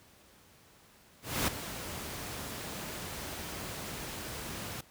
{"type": "noise with ADSR envelope", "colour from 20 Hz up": "pink", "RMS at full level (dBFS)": -28, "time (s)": [1.22, 4.81], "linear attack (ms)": 260, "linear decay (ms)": 3, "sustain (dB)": -12, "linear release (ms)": 6, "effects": ["pink hiss -60 dBFS RMS until 4.9 s", "high-pass 60 Hz 12 dB/octave"]}